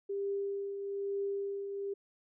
sine tone with tremolo, 398.2 Hz, G4, 27 cents sharp, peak -31 dBFS, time 0.09-1.94 s, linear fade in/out 10 ms, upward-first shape triangle, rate 1.1 Hz, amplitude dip 50%, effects none

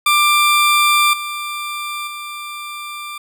20% pulse tone with level steps, 1185 Hz, D6, 15 cents sharp, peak -6 / -18 / -22 dBFS, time 0.06-3.18 s, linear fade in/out 5 ms, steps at 1.13 / 2.07 s, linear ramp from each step 5 ms, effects none

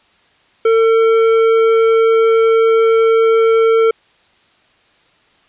sine tone with tanh clipping, 450.9 Hz, A4, 42 cents sharp, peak -10 dBFS, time 0.65-3.91 s, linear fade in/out 5 ms, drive 12 dB, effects white hiss -53 dBFS RMS until 5.48 s + resampled to 8000 Hz

